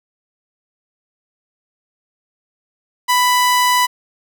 sawtooth tone, 992 Hz, B5, 7 cents sharp, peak -8 dBFS, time 3.08-3.87 s, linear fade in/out 20 ms, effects none

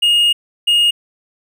triangle tone bursts at uneven times, 2855 Hz, F7, 37 cents sharp, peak -8 dBFS, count 2, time 0.02-0.33 / 0.67-0.91 s, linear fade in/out 10 ms, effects none

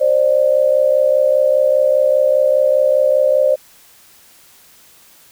sine tone pair together, 531 / 596 Hz, C5 / D5, +25 / +25 cents, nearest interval major second, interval 200 cents, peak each -13 dBFS, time 0-3.56 s, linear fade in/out 20 ms, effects white hiss -47 dBFS RMS until 5.31 s

